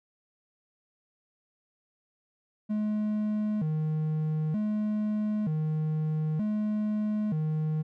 triangle tone with vibrato, 181.5 Hz, F#3, 33 cents flat, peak -24 dBFS, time 2.69-7.83 s, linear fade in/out 20 ms, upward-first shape square, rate 0.54 Hz, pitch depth 270 cents each way, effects none

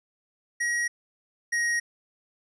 square tone pair in turn, 1900 / 1882.5 Hz, A#6 / A#6, +33 / +16 cents, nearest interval unison, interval 17 cents, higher first, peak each -25 / -24 dBFS, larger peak second, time 0.6-0.88 / 1.52-1.8 s, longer neither, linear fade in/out 10 ms, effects resampled to 22050 Hz

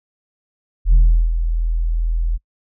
sine tone with ADSR envelope, 41.2 Hz, E1, in tune, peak -4 dBFS, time 0.85-2.38 s, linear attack 82 ms, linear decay 370 ms, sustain -11 dB, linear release 28 ms, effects noise-tail reverb RT60 0.1 s tail -26 dB re dry + tanh soft clip ceiling -6 dBFS

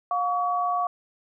sine tone pair together, 713 / 1131.8 Hz, F5 / C#6, +36 / +36 cents, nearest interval minor sixth, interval 800 cents, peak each -25 dBFS, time 0.11-0.87 s, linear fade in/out 2 ms, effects none

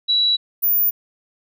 sine tone pair in turn, 3919 / 14796 Hz, B7 / A#9, -14 / -14 cents, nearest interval octave + major seventh, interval 2300 cents, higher second, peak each -14 dBFS, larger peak neither, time 0.08-0.37 / 0.62-0.91 s, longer neither, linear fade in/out 20 ms, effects none

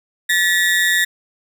35% pulse ring-modulated tone, 1837 Hz, A#6, 26 cents flat, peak -9 dBFS, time 0.29-1.05 s, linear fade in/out 10 ms, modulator 89.8 Hz, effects none

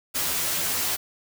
white noise with comb filter, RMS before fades -26 dBFS, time 0.14-0.97 s, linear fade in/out 20 ms, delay 12 ms, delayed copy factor +0.65, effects none

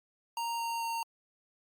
square tone with pitch steps, 930 / 924.6 / 919.3 Hz, A#5 / A#5 / A#5, -4 / -14 / -24 cents, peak -33 dBFS, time 0.37-1.03 s, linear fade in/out 2 ms, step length 220 ms, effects Opus 48 kbps

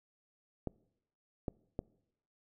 clicks, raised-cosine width 2 ms, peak -22 dBFS, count 3, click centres 0.673 / 1.482 / 1.791 s, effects noise-tail reverb RT60 0.8 s tail -24 dB re dry

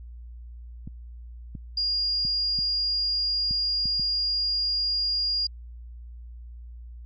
clicks, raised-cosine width 5 ms, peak -24 dBFS, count 7, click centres 0.875 / 1.552 / 2.251 / 2.589 / 3.51 / 3.856 / 3.997 s
sine tone, 4834 Hz, D8, 49 cents sharp, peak -23 dBFS, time 1.77-5.47 s, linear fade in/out 5 ms
effects added 59 Hz sine -39 dBFS peak until 7.05 s

